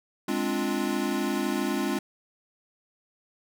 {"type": "chord", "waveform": "square", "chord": "D half-diminished seventh", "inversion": "second", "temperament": "equal", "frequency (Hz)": [207.7, 261.6, 293.7, 349.2], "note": ["Ab3", "C4", "D4", "F4"], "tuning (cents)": [0, 0, 0, 0], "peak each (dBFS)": -32, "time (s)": [0.28, 1.99], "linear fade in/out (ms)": 5, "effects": []}